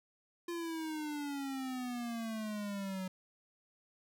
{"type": "exponential sweep", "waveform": "square", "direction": "down", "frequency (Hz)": [346.9, 185], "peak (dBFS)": -38, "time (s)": [0.48, 3.08], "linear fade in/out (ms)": 5, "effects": []}